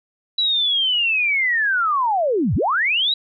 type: linear two-way sweep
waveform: sine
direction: down then up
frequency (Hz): 3951 to 69.3 to 3951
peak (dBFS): -16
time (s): 0.38-3.14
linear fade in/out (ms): 5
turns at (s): 2.55
effects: none